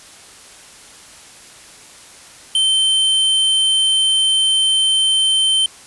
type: tone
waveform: square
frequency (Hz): 3100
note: G7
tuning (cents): -20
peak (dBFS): -13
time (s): 2.55-5.66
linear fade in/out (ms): 2
effects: white hiss -41 dBFS RMS until 5.86 s + resampled to 24000 Hz